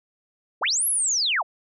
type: linear two-way sweep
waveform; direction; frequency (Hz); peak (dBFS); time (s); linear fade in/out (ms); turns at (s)
sine; up then down; 220 to 11460 to 537; -20; 0.61-1.43; 20; 0.87
effects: none